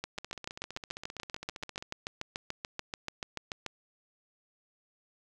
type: two click trains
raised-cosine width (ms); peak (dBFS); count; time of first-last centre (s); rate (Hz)
0.2; -24 / -18; 26 / 26; 0.18-1.825 / 0.04-3.663; 15.2 / 6.9
effects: none